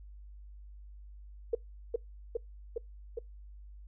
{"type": "tone with echo", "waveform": "sine", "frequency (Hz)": 463.6, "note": "A#4", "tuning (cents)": -10, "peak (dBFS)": -24, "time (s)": [1.53, 1.55], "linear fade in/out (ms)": 5, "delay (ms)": 410, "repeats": 4, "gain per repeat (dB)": -2, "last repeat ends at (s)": 3.19, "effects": ["noise-tail reverb RT60 0.2 s tail -26 dB re dry", "added 50 Hz sine -47 dBFS peak until 3.87 s"]}